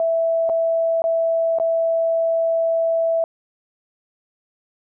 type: tone with dropouts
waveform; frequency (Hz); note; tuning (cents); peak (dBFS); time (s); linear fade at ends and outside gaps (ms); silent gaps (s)
sine; 659.3; E5; 0; -16; 0-3.24; 1; 0.492-0.497 / 1.02-1.04 / 1.586-1.599
effects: none